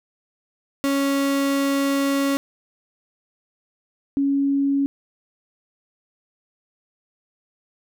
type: tone pair in turn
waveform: 35% pulse / sine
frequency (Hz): 277.2 / 278.2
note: C#4 / C#4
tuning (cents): 0 / +6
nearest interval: unison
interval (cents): 6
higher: second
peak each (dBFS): -17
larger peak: neither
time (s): 0.84-2.37 / 4.17-4.86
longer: first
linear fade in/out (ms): 0
effects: none